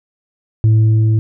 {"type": "tone with frequency modulation", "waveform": "sine", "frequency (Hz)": 110, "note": "A2", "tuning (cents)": 0, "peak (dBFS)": -8, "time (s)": [0.64, 1.19], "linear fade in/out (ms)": 0, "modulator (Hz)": 219, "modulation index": 0.27, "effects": []}